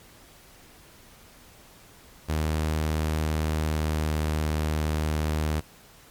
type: tone with pitch glide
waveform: sawtooth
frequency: 77.78 to 77.06 Hz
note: D#2 to D#2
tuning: 0 to -16 cents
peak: -20 dBFS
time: 2.28-5.61 s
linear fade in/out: 20 ms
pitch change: -16 cents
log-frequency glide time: 3.49-4.26 s
effects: pink hiss -52 dBFS RMS until 6.1 s + MP3 96 kbps